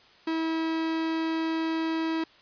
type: tone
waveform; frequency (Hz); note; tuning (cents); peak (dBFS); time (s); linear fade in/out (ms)
45% pulse; 323.6; E4; -32; -26; 0.27-2.24; 5
effects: white hiss -56 dBFS RMS until 2.41 s + resampled to 11025 Hz